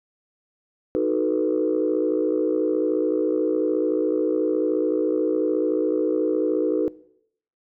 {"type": "chord", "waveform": "sine", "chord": "B dominant seventh", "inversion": "first", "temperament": "equal", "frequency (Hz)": [311.1, 370, 440, 493.9], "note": ["D#4", "F#4", "A4", "B4"], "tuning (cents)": [0, 0, 0, 0], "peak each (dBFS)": -24, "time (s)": [0.95, 6.88], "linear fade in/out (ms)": 0, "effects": ["noise-tail reverb RT60 0.7 s tail -20 dB re dry", "tanh soft clip ceiling -11 dBFS"]}